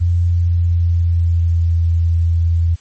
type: tone with pitch glide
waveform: sine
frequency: 86.6 to 83.94 Hz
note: F2 to E2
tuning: -14 to +32 cents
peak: -11 dBFS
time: 0-2.76 s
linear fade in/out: 20 ms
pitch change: -54 cents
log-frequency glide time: 0.26-1.78 s
effects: white hiss -50 dBFS RMS until 2.8 s + MP3 32 kbps